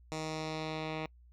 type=tone with low-pass filter sweep; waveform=10% pulse; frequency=157.1 Hz; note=D#3; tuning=17 cents sharp; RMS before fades=-38 dBFS; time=0.12-1.06 s; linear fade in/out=0 ms; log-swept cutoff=6900 to 2900 Hz; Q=1.7; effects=noise-tail reverb RT60 0.1 s tail -26 dB re dry + added 60 Hz sine -56 dBFS peak until 1.32 s